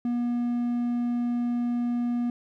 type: tone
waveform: triangle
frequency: 240.5 Hz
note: B3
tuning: 46 cents flat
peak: -22 dBFS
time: 0.05-2.3 s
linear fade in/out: 2 ms
effects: none